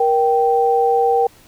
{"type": "tone pair together", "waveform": "sine", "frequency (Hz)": [471.8, 780.1], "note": ["A#4", "G5"], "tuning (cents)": [21, -9], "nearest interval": "major sixth", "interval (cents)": 870, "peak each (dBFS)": -15, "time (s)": [0, 1.27], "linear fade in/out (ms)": 5, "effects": ["pink hiss -48 dBFS RMS until 1.47 s"]}